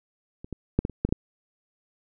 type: clicks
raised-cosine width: 3 ms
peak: -26 / -20 / -7 / -13 / -26 / -8 / -26 / -8 dBFS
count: 8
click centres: 0.445 / 0.527 / 0.79 / 0.851 / 0.897 / 1.05 / 1.09 / 1.125 s
effects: none